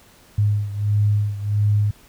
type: beating tone pair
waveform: sine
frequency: 103.4 / 104.9 Hz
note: G#2 / G#2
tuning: -7 / +18 cents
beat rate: 1.5 Hz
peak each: -18 / -22 dBFS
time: 0.38-1.91 s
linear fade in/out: 5 ms
effects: pink hiss -51 dBFS RMS until 2.08 s